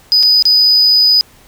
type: tone with dropouts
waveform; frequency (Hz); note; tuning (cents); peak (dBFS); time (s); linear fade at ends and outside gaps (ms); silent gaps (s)
triangle; 4978; D#8; 0; -4; 0.12-1.21; 0; 0.228-0.232 / 0.424-0.454
effects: tanh soft clip ceiling -2 dBFS + pink hiss -45 dBFS RMS until 1.47 s